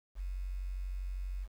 sine tone with quantisation, 46.25 Hz, F#1, in tune, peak -35 dBFS, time 0.15-1.48 s, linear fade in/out 50 ms, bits 10, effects none

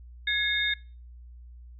sine tone cluster, 1678 / 2160 / 3665 Hz, G#6 / C#7 / A#7, +17 / -45 / -30 cents, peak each -28 / -29 / -28 dBFS, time 0.27-0.74 s, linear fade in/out 5 ms, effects noise-tail reverb RT60 0.4 s tail -25 dB re dry + added 60 Hz sine -44 dBFS peak until 1.79 s

